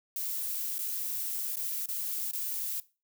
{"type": "noise with dropouts", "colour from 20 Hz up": "violet", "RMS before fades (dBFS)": -34, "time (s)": [0.16, 2.8], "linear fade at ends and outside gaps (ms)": 1, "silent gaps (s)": [[0.783, 0.79], [1.558, 1.569], [1.859, 1.887], [2.312, 2.333]], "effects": ["noise-tail reverb RT60 0.3 s tail -19 dB re dry"]}